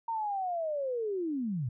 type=linear sweep; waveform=sine; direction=down; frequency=928 to 110 Hz; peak=-30 dBFS; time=0.08-1.69 s; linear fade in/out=5 ms; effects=none